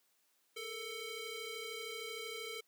20% pulse ring-modulated tone, 889 Hz, A5, 18 cents sharp, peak -34 dBFS, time 0.56-2.61 s, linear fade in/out 10 ms, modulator 1350 Hz, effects white hiss -75 dBFS RMS until 2.67 s + high-pass 200 Hz 12 dB/octave

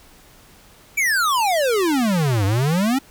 square exponential two-way sweep, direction down then up, 2377 to 94.7 to 280.7 Hz, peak -17 dBFS, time 0.97-2.99 s, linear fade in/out 10 ms, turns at 2.45 s, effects pink hiss -49 dBFS RMS until 3.1 s

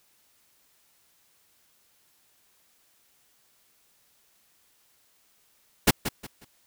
pink noise with echo, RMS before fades -17 dBFS, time 5.87-5.91 s, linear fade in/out 10 ms, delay 180 ms, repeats 3, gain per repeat -11 dB, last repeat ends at 6.45 s, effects white hiss -65 dBFS RMS until 6.66 s

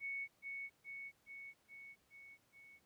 sine tone with echo, 2217 Hz, C#7, in tune, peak -40 dBFS, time 0-0.28 s, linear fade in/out 50 ms, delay 420 ms, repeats 6, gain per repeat -3 dB, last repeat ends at 2.8 s, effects pink hiss -75 dBFS RMS until 2.85 s + high-pass 80 Hz 12 dB/octave

